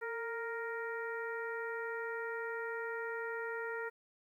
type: harmonic tone with a mistuned harmonic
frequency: 466.2 Hz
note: A#4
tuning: in tune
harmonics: 1 / 2 / 3 / 4 / 5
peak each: -40 / -46 / -43 / -44 / -56 dBFS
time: 0.01-3.9 s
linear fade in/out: 20 ms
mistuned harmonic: 1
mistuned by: -42 cents
effects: 12-bit